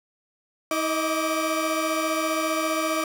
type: tone cluster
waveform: 30% pulse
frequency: 320 / 625 / 1163 Hz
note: D#4 / D#5 / D6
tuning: +49 / +8 / -17 cents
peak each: -25 dBFS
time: 0.71-3.04 s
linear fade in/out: 2 ms
effects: none